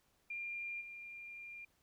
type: tone with level steps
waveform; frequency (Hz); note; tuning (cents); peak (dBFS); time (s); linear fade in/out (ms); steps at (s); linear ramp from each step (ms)
sine; 2396; D7; +34; -40 / -47; 0.3-1.65; 5; 0.8; 20
effects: pink hiss -75 dBFS RMS until 1.82 s